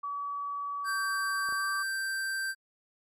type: tone with pitch glide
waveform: sine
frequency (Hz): 1141 to 1160.3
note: C#6 to D6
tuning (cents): +50 to -21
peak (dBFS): -32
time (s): 0.03-1.83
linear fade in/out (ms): 10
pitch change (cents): +29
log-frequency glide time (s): 1.56-1.64
type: tone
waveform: square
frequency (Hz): 1567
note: G6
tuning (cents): -1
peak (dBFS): -31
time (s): 0.84-2.55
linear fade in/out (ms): 50
type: clicks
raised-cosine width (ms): 1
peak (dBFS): -34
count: 2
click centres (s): 1.489 / 1.525
effects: MP3 64 kbps